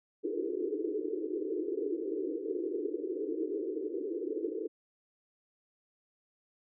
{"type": "band-pass noise", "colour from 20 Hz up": "white", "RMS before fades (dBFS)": -35, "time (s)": [0.23, 4.68], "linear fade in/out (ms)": 20, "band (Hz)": [300, 460], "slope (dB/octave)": 96, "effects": []}